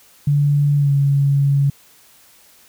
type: tone with pitch glide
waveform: sine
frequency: 144.4 to 140.21 Hz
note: D3 to C#3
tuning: -29 to +20 cents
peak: -12 dBFS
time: 0.27-1.7 s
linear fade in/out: 5 ms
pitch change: -51 cents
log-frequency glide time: 0.77-0.92 s
effects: white hiss -50 dBFS RMS until 2.68 s